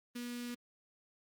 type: tone with notch filter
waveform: sawtooth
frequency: 242 Hz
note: B3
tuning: 35 cents flat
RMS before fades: -42 dBFS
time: 0.15-0.55 s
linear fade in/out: 10 ms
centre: 750 Hz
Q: 0.51
effects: Opus 32 kbps